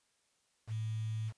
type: tone with quantisation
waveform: sine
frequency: 110 Hz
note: A2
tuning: in tune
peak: -34 dBFS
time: 0.67-1.33 s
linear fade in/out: 50 ms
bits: 9
effects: white hiss -75 dBFS RMS until 1.37 s + resampled to 22050 Hz